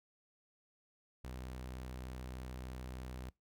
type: tone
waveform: sawtooth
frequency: 63.3 Hz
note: B1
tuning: 43 cents sharp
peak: -40 dBFS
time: 1.24-3.3 s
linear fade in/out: 5 ms
effects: noise-tail reverb RT60 0.2 s tail -23 dB re dry

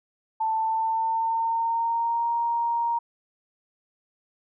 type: tone with pitch glide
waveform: sine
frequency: 885 to 935.5 Hz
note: A5 to A#5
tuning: +10 to +6 cents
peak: -22 dBFS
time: 0.4-2.99 s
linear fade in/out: 10 ms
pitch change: +96 cents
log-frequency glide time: 0.54-2.29 s
effects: none

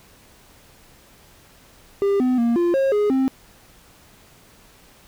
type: tone with pitch steps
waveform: triangle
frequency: 398.9 / 253.2 / 234.5 / 346.7 / 540 / 415.8 / 264.6 Hz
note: G4 / B3 / A#3 / F4 / C#5 / G#4 / C4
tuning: +30 / +43 / +11 / -13 / -45 / +2 / +20 cents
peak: -14 dBFS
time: 2.02-3.28 s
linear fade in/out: 0 ms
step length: 180 ms
effects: pink hiss -51 dBFS RMS until 5.07 s

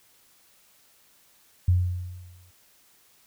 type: tone with exponential decay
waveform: sine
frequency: 89.7 Hz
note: F2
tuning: 47 cents sharp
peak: -15 dBFS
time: 1.68-2.51 s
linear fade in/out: 5 ms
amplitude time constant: 180 ms
effects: white hiss -60 dBFS RMS until 3.26 s

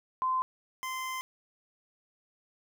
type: tone pair in turn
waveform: sine / 25% pulse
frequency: 1033 / 1037.1 Hz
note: C6 / C6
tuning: -22 / -16 cents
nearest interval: unison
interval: 6 cents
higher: second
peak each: -26 / -30 dBFS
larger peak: first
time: 0.22-0.42 / 0.83-1.21 s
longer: second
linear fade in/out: 0 ms
effects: none

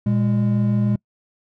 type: tone pair together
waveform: triangle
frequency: 118.27 / 204.7 Hz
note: A#2 / G#3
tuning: +25 / -25 cents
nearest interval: major sixth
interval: 950 cents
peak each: -17 dBFS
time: 0.06-0.96 s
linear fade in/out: 5 ms
effects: noise-tail reverb RT60 0.1 s tail -26 dB re dry

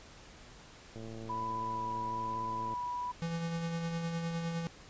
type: click train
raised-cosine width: 2 ms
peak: -33 dBFS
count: 200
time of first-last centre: 0.96-2.737 s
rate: 112 Hz
type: tone with vibrato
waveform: sine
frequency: 987.8 Hz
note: B5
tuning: in tune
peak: -34 dBFS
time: 1.29-3.12 s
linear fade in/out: 10 ms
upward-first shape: sine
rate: 1.1 Hz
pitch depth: 14 cents each way
type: tone with tremolo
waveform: square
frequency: 167.1 Hz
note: E3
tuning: 24 cents sharp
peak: -33 dBFS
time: 3.22-4.67 s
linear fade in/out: 0 ms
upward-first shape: sine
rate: 9.8 Hz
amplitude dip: 35%
effects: pink hiss -54 dBFS RMS until 4.89 s + resampled to 16000 Hz

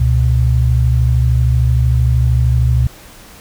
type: tone pair together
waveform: sine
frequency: 68.83 / 121.9 Hz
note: C#2 / B2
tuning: -12 / -22 cents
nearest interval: minor seventh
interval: 990 cents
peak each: -12 dBFS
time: 0-2.87 s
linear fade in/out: 5 ms
effects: pink hiss -39 dBFS RMS until 3.4 s

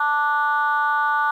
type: chord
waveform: sine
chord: D major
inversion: second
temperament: just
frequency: 881 / 1174.7 / 1468.3 Hz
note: A5 / D6 / F#6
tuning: +2 / 0 / -14 cents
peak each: -21 dBFS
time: 0-1.31 s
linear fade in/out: 5 ms
effects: tanh soft clip ceiling -10 dBFS + 9-bit

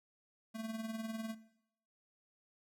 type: tone with tremolo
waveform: square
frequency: 222.6 Hz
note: A3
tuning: 20 cents sharp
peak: -38 dBFS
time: 0.54-1.35 s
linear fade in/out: 20 ms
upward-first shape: triangle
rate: 20 Hz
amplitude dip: 70%
effects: noise-tail reverb RT60 0.8 s tail -18 dB re dry

